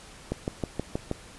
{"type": "click train", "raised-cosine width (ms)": 2, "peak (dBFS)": -14, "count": 6, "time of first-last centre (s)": [0.32, 1.114], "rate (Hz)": 6.3, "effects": ["pink hiss -48 dBFS RMS until 1.38 s", "resampled to 24000 Hz"]}